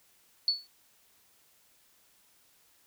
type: tone with exponential decay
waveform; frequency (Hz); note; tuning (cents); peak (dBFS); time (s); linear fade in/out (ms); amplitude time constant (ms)
sine; 4435; C#8; 0; -20; 0.48-0.67; 1; 41
effects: white hiss -65 dBFS RMS until 2.86 s